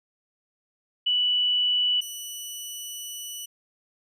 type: tone pair in turn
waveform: sine / 15% pulse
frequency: 2960 / 2960 Hz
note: F#7 / F#7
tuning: 0 / 0 cents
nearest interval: unison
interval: 0 cents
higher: neither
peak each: -20 / -27 dBFS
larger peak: first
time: 1.06-2.01 / 2.01-3.46 s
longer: second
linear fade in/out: 10 ms
effects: none